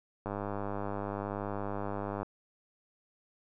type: click train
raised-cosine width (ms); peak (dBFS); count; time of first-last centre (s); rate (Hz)
1; -22; 200; 0.26-2.23; 101
effects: none